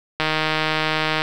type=click train; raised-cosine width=0.3 ms; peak=-4 dBFS; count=160; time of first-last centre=0.2-1.219 s; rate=156 Hz; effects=7-bit